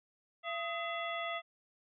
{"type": "harmonic tone with a mistuned harmonic", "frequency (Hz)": 677, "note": "E5", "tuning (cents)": 46, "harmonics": [1, 2, 3, 4, 5], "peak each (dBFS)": [-39, -41, -41, -47, -45], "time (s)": [0.43, 1.42], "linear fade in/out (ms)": 50, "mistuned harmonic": 2, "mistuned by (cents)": -120, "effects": []}